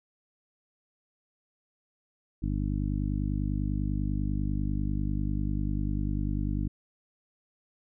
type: harmonic tone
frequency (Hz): 50.1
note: G1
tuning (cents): +38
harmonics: 1 / 2 / 3 / 4 / 5 / 6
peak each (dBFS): -30 / -33 / -35 / -36 / -37 / -38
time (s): 2.42-6.68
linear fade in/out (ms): 10
effects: none